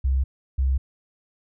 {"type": "tone pair in turn", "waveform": "sine", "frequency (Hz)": [66.2, 66.2], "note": ["C2", "C2"], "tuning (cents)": [21, 21], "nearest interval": "unison", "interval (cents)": 0, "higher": "neither", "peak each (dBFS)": -18, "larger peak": "neither", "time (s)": [[0.04, 0.24], [0.58, 0.78]], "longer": "neither", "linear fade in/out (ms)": 10, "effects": []}